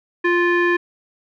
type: tone with low-pass filter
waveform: square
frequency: 349.2 Hz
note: F4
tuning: in tune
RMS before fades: -17 dBFS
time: 0.24-0.77 s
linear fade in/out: 10 ms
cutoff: 2000 Hz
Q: 7.7
effects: none